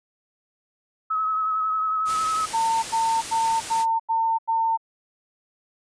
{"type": "tone with vibrato", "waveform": "sine", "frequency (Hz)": 1284, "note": "E6", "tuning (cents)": -46, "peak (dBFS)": -21, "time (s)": [1.1, 2.46], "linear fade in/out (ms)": 10, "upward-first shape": "triangle", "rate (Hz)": 11, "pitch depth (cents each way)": 29}
{"type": "noise", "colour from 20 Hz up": "white", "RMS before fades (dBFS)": -32, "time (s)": [2.05, 3.86], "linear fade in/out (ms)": 50}
{"type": "tone bursts", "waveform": "sine", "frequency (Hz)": 904, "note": "A5", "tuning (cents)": 47, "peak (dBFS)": -19, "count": 6, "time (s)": [2.53, 4.775], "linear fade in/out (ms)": 20, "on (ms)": 300, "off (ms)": 89}
{"effects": ["resampled to 22050 Hz"]}